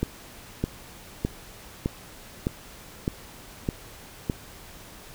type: click train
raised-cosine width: 3 ms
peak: -11 dBFS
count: 8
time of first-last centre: 0.03-4.298 s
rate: 1.64 Hz
effects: pink hiss -46 dBFS RMS until 5.14 s